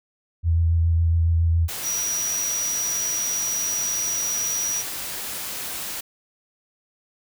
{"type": "tone with vibrato", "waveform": "sine", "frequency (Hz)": 83.2, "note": "E2", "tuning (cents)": 17, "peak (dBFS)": -16, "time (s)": [0.43, 1.69], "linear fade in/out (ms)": 50, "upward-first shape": "triangle", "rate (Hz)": 7.2, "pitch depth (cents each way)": 25}
{"type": "noise", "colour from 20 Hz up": "white", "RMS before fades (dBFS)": -31, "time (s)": [1.68, 6.01], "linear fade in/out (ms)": 10}
{"type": "tone", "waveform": "sine", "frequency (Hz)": 5800, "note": "F#8", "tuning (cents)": -35, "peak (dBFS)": -23, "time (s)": [1.82, 4.84], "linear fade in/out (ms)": 50}
{"effects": []}